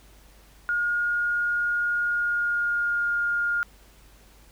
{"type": "tone with pitch glide", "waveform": "sine", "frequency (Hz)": [1428, 1414.9], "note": ["F6", "F6"], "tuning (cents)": [38, 22], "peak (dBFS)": -22, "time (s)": [0.69, 3.63], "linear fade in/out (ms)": 0, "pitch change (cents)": -16, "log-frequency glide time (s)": [2.04, 3.15], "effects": ["added 50 Hz sine -53 dBFS peak until 4.51 s", "pink hiss -56 dBFS RMS until 4.51 s"]}